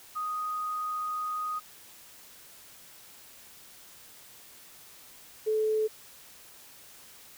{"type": "tone pair in turn", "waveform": "sine", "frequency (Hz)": [1244.5, 433.7], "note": ["D#6", "A4"], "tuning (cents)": [0, -25], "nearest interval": "octave + tritone", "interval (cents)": 1825, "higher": "first", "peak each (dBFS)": [-30, -24], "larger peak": "second", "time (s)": [[0.15, 1.6], [5.46, 5.88]], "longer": "first", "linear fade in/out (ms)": 20, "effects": ["white hiss -52 dBFS RMS until 7.37 s"]}